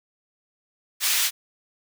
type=high-pass noise; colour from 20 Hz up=pink; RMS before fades=-22 dBFS; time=1-1.31 s; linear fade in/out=50 ms; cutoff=2400 Hz; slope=12 dB/octave; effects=none